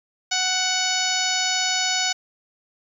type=harmonic tone with a mistuned harmonic; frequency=743 Hz; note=F#5; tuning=7 cents sharp; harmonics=1 / 2 / 3 / 4 / 5 / 6 / 7 / 8 / 9; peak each=-29 / -29 / -29 / -29 / -29 / -29 / -29 / -29 / -29 dBFS; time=0.31-2.13 s; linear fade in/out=10 ms; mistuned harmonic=9; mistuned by=+58 cents; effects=9-bit